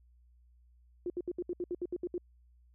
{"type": "tone bursts", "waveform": "sine", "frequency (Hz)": 353.5, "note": "F4", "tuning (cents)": 21, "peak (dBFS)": -32, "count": 11, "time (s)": [1.06, 2.18], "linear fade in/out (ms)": 2, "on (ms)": 40, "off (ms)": 68, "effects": ["added 60 Hz sine -60 dBFS peak until 2.74 s"]}